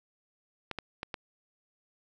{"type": "clicks", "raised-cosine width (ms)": 0.3, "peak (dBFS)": -19, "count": 4, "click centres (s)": [0.713, 0.787, 1.031, 1.142], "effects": []}